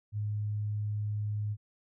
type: tone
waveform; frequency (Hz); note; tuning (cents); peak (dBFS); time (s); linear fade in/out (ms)
sine; 104.9; G#2; +18; -30; 0.12-1.57; 50
effects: none